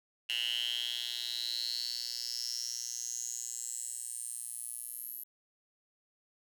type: tone with high-pass filter sweep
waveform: 10% pulse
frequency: 120 Hz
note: B2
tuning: 49 cents flat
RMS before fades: -38 dBFS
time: 0.29-5.24 s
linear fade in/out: 5 ms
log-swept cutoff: 2800 to 12000 Hz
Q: 8.8
effects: none